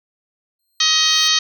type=tone with exponential growth; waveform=5% pulse; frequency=4186 Hz; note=C8; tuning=in tune; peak=-26 dBFS; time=0.59-1.28 s; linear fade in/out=5 ms; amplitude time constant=150 ms
type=harmonic tone; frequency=630 Hz; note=D#5; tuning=21 cents sharp; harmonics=2 / 3 / 4 / 5 / 6 / 7 / 8 / 9 / 10; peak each=-26 / -24 / -27 / -20 / -19 / -18 / -26 / -24 / -24 dBFS; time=0.8-1.39 s; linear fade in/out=5 ms
effects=none